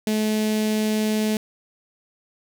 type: tone with notch filter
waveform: sawtooth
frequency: 215.3 Hz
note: A3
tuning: 37 cents flat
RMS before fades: -22 dBFS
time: 0.07-1.37 s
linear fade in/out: 2 ms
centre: 1200 Hz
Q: 0.8
effects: none